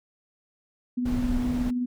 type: tone with tremolo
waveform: sine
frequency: 246.9 Hz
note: B3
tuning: in tune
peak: -23 dBFS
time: 0.97-1.86 s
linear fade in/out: 10 ms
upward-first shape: sine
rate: 19 Hz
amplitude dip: 30%
type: noise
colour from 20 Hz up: brown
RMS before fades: -30 dBFS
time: 1.05-1.71 s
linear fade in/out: 10 ms
effects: none